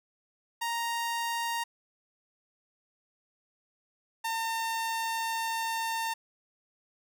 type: tone pair in turn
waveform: sawtooth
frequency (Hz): 932.3 / 906.8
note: A#5 / A#5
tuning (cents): 0 / -48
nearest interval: unison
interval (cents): 48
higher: first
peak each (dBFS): -26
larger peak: neither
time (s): 0.61-1.64 / 4.24-6.14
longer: second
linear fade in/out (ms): 10
effects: none